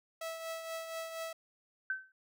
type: tone with tremolo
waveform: sawtooth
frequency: 653 Hz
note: E5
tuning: 17 cents flat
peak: -33 dBFS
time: 0.21-1.33 s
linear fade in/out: 5 ms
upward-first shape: triangle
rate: 4.2 Hz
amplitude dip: 55%
type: tone with exponential decay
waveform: sine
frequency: 1537 Hz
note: G6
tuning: 35 cents flat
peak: -29 dBFS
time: 1.9-2.12 s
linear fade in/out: 2 ms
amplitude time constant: 47 ms
effects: none